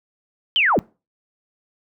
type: linear sweep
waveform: sine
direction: down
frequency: 3200 to 124.7 Hz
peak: -14 dBFS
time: 0.56-0.79 s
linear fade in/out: 0 ms
effects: noise-tail reverb RT60 0.3 s tail -24 dB re dry